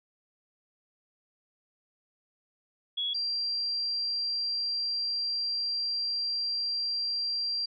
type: tone pair in turn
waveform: sine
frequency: 3354 / 4734 Hz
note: G#7 / D8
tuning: +16 / +13 cents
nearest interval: tritone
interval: 597 cents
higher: second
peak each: -28 dBFS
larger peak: neither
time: 2.97-3.14 / 3.14-7.66 s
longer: second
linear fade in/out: 10 ms
effects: none